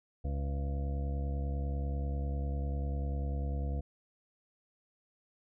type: harmonic tone with a mistuned harmonic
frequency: 70.1 Hz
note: C#2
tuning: 20 cents sharp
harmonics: 1 / 2 / 3 / 4 / 5 / 7 / 8 / 9 / 10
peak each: -32 / -40 / -47 / -47 / -56 / -47 / -56 / -60 / -50 dBFS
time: 0.24-3.81 s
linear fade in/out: 10 ms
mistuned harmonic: 10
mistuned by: -23 cents
effects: none